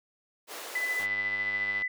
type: high-pass noise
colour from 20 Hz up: pink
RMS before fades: -41 dBFS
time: 0.47-1.07 s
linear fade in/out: 50 ms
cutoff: 380 Hz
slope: 24 dB/octave
type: tone with tremolo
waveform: sine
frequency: 2000 Hz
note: B6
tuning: 21 cents sharp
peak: -26 dBFS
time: 0.75-1.88 s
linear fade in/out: 5 ms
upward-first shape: sine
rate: 14 Hz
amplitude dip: 40%
type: click train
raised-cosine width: 0.3 ms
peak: -24 dBFS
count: 83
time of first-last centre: 1-1.821 s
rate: 99.9 Hz
effects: none